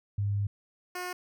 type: tone pair in turn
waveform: sine / 10% pulse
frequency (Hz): 101.4 / 360.6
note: G#2 / F#4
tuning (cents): -41 / -45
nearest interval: octave + minor seventh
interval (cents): 2196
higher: second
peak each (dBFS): -26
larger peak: neither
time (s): 0.18-0.47 / 0.95-1.13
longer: first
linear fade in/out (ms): 5
effects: none